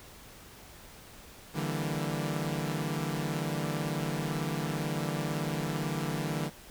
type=chord; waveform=sawtooth; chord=E half-diminished seventh; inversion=third; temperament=equal; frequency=146.83 / 164.81 / 196 / 233.1 Hz; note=D3 / E3 / G3 / Bb3; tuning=0 / 0 / 0 / 0 cents; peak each=-30 / -31 / -35 / -36 dBFS; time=1.53-6.51 s; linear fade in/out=50 ms; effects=pink hiss -51 dBFS RMS until 6.7 s